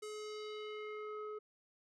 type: tone with low-pass filter sweep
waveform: square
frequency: 425.3 Hz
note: G#4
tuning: 41 cents sharp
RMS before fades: -45 dBFS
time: 0.02-1.39 s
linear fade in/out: 10 ms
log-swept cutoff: 8700 to 990 Hz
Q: 2.1
effects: none